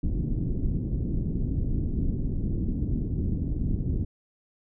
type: low-pass noise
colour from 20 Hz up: pink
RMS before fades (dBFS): -27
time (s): 0.03-4.05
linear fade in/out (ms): 5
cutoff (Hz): 290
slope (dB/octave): 24
effects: none